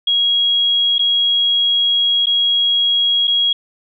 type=tone with dropouts; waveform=sine; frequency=3300 Hz; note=G#7; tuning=12 cents flat; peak=-12 dBFS; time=0.07-3.53 s; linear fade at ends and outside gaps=5 ms; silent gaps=0.983-0.992 / 2.259-2.268 / 3.273-3.277 s; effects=none